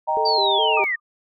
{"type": "chord", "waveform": "sine", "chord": "Eb major", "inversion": "none", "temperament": "equal", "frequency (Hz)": [622.3, 784, 932.3], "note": ["Eb5", "G5", "Bb5"], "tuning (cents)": [0, 0, 0], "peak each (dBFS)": [-25, -24, -21], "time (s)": [0.07, 0.85], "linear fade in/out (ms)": 20}
{"type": "tone with vibrato", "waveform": "sine", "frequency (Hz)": 418.4, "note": "G#4", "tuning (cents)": 13, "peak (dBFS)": -23, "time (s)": [0.17, 0.84], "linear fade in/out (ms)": 0, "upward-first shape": "square", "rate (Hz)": 2.4, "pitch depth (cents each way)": 91}
{"type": "linear sweep", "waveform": "sine", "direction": "down", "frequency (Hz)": [4699, 1800], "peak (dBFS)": -20, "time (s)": [0.25, 0.96], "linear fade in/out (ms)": 10}
{"type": "tone with exponential decay", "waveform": "sine", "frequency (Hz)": 1200, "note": "D6", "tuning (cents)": 37, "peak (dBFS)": -23, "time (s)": [0.77, 1], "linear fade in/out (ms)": 5, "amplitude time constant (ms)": 50}
{"effects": []}